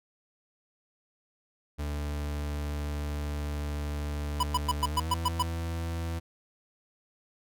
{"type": "tone with pitch glide", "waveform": "40% pulse", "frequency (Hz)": [73.42, 83.37], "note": ["D2", "E2"], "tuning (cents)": [0, 20], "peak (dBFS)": -30, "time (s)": [1.78, 6.2], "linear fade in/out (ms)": 20, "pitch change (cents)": 220, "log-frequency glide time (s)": [4.87, 5.12]}
{"type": "tone bursts", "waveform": "square", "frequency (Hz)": 991, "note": "B5", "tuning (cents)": 6, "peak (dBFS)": -24, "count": 8, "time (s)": [4.4, 5.426], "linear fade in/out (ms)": 5, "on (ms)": 32, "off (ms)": 110}
{"effects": []}